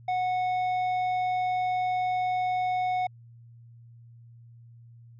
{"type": "tone with tanh clipping", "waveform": "sine", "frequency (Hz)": 734, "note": "F#5", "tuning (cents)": -14, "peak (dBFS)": -26, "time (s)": [0.08, 3.07], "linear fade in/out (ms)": 5, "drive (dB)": 8, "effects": ["added 117 Hz sine -48 dBFS peak until 5.19 s"]}